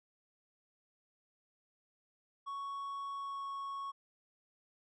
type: tone with pitch glide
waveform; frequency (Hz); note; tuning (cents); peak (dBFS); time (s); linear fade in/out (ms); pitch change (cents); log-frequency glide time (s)
triangle; 1112 to 1105.6; C#6 to C#6; +5 to -5; -37; 2.46-3.92; 20; -10; 3.15-3.46
effects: resampled to 22050 Hz